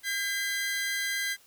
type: tone pair together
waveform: sawtooth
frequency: 1606.4 / 2024 Hz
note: G6 / B6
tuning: +42 / +42 cents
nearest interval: major third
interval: 400 cents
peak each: -28 dBFS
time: 0.03-1.37 s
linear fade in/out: 50 ms
effects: white hiss -59 dBFS RMS until 1.46 s